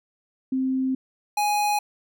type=tone pair in turn; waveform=sine / square; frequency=261.8 / 831.2 Hz; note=C4 / G#5; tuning=+1 / +1 cents; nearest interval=octave + minor sixth; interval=2000 cents; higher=second; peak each=-21 dBFS; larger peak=neither; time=0.52-0.95 / 1.37-1.79 s; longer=first; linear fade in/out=5 ms; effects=none